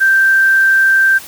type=tone; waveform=sine; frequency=1568 Hz; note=G6; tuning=in tune; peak=-7 dBFS; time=0-1.19 s; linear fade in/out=20 ms; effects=white hiss -33 dBFS RMS until 1.27 s